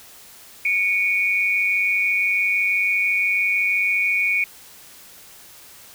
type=tone pair together; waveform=sine; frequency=2237 / 2431 Hz; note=C#7 / D#7; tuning=+15 / -41 cents; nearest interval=minor second; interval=144 cents; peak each=-20 dBFS; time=0.65-4.44 s; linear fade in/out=2 ms; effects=white hiss -45 dBFS RMS until 5.94 s